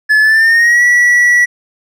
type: tone with pitch glide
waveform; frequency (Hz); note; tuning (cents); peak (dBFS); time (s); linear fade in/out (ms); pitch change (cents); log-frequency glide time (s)
triangle; 1721 to 1942.9; A6 to B6; -39 to -29; -4; 0.09-1.46; 20; +210; 0.21-0.83
effects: none